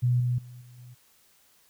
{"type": "tone with level steps", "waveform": "sine", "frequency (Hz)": 123.1, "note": "B2", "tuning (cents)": -5, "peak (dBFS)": [-20, -23, -42, -47, -44], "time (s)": [0.02, 0.95], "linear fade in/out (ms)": 20, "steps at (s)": [0.2, 0.38, 0.61, 0.78], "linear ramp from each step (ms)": 5, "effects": ["white hiss -62 dBFS RMS until 1.69 s"]}